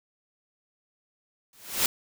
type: noise with exponential growth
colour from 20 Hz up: white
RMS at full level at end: -20 dBFS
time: 1.53-1.86 s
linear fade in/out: 2 ms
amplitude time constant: 71 ms
effects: none